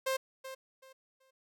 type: tone with echo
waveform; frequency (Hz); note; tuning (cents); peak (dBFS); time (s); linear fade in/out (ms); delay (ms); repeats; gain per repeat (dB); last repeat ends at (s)
sawtooth; 528; C5; +16; -26; 0.06-0.17; 10; 380; 3; -12; 1.31
effects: none